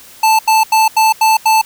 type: tone bursts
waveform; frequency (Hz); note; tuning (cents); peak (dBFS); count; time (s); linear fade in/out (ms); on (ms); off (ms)
square; 880; A5; 0; -8; 6; 0.23-1.615; 5; 160; 85
effects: white hiss -39 dBFS RMS until 1.65 s